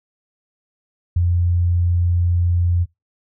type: tone with ADSR envelope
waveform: sine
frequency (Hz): 87.31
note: F2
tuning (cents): 0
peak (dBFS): -12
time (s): 1.16-2.86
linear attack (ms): 6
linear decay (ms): 23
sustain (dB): -2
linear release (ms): 37
effects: noise-tail reverb RT60 0.2 s tail -23 dB re dry